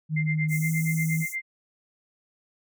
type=tone with pitch glide; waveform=sine; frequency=155.56 to 160.4 Hz; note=D#3 to E3; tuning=0 to -47 cents; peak=-23 dBFS; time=0.09-1.26 s; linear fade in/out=50 ms; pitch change=+53 cents; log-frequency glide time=0.59-0.67 s
type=tone with tremolo; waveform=sine; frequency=2093 Hz; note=C7; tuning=in tune; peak=-26 dBFS; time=0.16-1.42 s; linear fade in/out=10 ms; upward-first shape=sine; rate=8.5 Hz; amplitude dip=100%
type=high-pass noise; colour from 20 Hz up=pink; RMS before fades=-38 dBFS; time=0.48-1.36 s; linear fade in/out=50 ms; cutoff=5900 Hz; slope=96 dB/octave
effects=none

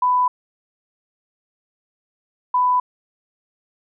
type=tone pair in turn; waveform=sine; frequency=996 / 996 Hz; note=B5 / B5; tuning=+14 / +14 cents; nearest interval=unison; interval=0 cents; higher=neither; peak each=-14 dBFS; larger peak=neither; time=0.02-0.28 / 2.54-2.8 s; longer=neither; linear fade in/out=5 ms; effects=none

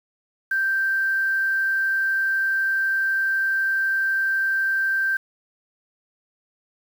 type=tone with quantisation; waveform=sine; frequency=1568 Hz; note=G6; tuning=in tune; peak=-19 dBFS; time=0.51-5.17 s; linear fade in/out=5 ms; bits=7; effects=none

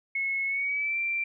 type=tone with pitch glide; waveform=sine; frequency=2185 to 2355 Hz; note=C#7 to D7; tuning=-26 to +4 cents; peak=-26 dBFS; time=0.15-1.24 s; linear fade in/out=5 ms; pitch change=+130 cents; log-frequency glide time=0.46-0.98 s; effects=none

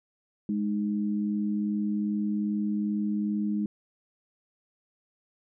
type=tone pair together; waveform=sine; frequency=207.7 / 310.2 Hz; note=G#3 / D#4; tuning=0 / -5 cents; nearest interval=perfect fifth; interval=695 cents; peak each=-26 / -33 dBFS; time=0.49-3.66 s; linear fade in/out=2 ms; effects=none

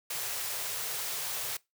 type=band-stop noise; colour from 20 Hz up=white; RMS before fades=-35 dBFS; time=0.1-1.57 s; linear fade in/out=5 ms; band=160 to 370 Hz; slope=48 dB/octave; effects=noise-tail reverb RT60 0.2 s tail -22 dB re dry + high-pass 100 Hz 12 dB/octave

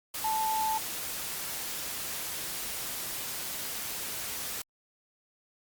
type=tone in noise; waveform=sine; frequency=878 Hz; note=A5; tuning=4 cents flat; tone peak=-27 dBFS; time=0.24-0.78 s; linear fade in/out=5 ms; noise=white; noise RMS=-36 dBFS; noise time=0.14-4.62 s; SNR=+6 dB; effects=Opus 48 kbps

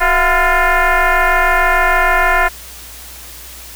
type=tone with frequency modulation; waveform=sine; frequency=372.3 Hz; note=F#4; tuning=11 cents sharp; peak=-9 dBFS; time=0-2.49 s; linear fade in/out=20 ms; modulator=349 Hz; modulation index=5.1; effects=added 60 Hz sine -38 dBFS peak until 3.75 s + white hiss -34 dBFS RMS until 3.75 s

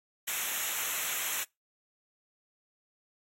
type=noise with comb filter; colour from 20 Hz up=white; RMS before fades=-33 dBFS; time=0.27-1.44 s; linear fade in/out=10 ms; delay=0.21 ms; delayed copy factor=-0.8; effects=noise-tail reverb RT60 0.2 s tail -24 dB re dry + AAC 48 kbps

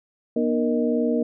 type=tone cluster; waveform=sine; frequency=240.8 / 303.2 / 466.7 / 622 Hz; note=B3 / D#4 / A#4 / D#5; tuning=-44 / -45 / +2 / -1 cents; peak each=-22 / -27 / -24 / -29 dBFS; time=0.36-1.23 s; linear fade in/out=5 ms; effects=none

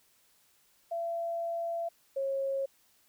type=tone pair in turn; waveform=sine; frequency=675 / 544 Hz; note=E5 / C#5; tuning=+41 / -33 cents; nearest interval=major third; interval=374 cents; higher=first; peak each=-31 / -29 dBFS; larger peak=second; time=0.91-1.89 / 2.16-2.66 s; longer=first; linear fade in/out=10 ms; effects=white hiss -67 dBFS RMS until 3.08 s

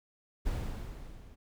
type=noise with level ramp; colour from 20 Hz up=brown; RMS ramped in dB=-31 to -53 dBFS; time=0.45-1.36 s; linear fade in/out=20 ms; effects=none

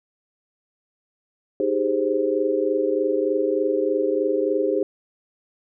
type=chord; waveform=sine; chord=Ab major seventh; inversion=second; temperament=equal; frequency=311.1 / 392 / 415.3 / 523.3 Hz; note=Eb4 / G4 / Ab4 / C5; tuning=0 / 0 / 0 / 0 cents; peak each=-26 / -24 / -24 / -24 dBFS; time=1.6-4.83 s; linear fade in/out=2 ms; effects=none

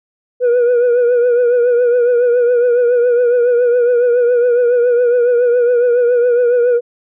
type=tone with vibrato; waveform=sine; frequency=485.1 Hz; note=B4; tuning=31 cents flat; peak=-6 dBFS; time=0.4-6.81 s; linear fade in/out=50 ms; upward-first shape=triangle; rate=7.2 Hz; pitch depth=59 cents each way; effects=tanh soft clip ceiling -8 dBFS

